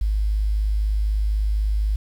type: tone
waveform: sine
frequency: 52 Hz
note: G#1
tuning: 3 cents sharp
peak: -18 dBFS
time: 0.01-1.96 s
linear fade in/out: 5 ms
effects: 8-bit